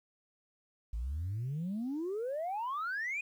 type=exponential sweep; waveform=sine; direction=up; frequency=51.91 to 2506 Hz; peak=-32 dBFS; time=0.93-3.21 s; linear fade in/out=5 ms; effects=tanh soft clip ceiling -31 dBFS + 11-bit